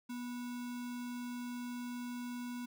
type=tone with sample-and-hold; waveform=sine; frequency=243.6 Hz; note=B3; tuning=24 cents flat; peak=-39 dBFS; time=0.09-2.66 s; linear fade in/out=10 ms; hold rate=1225 Hz; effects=none